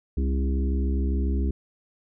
harmonic tone with a mistuned harmonic, 67.4 Hz, C#2, 48 cents flat, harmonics 1 / 3 / 4 / 5 / 6, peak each -22 / -32 / -34 / -36 / -38 dBFS, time 0.17-1.51 s, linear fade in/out 5 ms, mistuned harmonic 5, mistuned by -28 cents, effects none

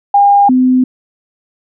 sine tone pair in turn, 807 / 255.1 Hz, G#5 / C4, -50 / -44 cents, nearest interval octave + minor sixth, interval 1994 cents, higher first, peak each -4 / -6 dBFS, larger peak first, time 0.14-0.49 / 0.49-0.84 s, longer neither, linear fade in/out 5 ms, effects none

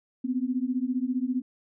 sine beating tone pair, 246.5 / 261.5 Hz, B3 / C4, -3 / -1 cents, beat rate 15 Hz, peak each -28 dBFS, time 0.24-1.42 s, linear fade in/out 10 ms, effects none

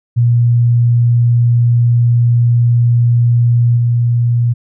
sine tone with level steps, 119.3 Hz, A#2, 41 cents sharp, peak -7 / -9 dBFS, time 0.16-4.54 s, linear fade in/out 20 ms, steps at 3.76 s, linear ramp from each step 20 ms, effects none

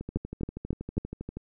two click trains, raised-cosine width 3 ms, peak -14 / -23 dBFS, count 4 / 18, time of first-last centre 0.16-0.98 / 0.01-1.37 s, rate 3.66 / 12.5 Hz, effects none

